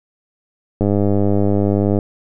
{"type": "click train", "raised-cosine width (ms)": 2, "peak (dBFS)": -4, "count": 120, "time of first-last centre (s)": [0.81, 1.988], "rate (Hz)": 101, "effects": []}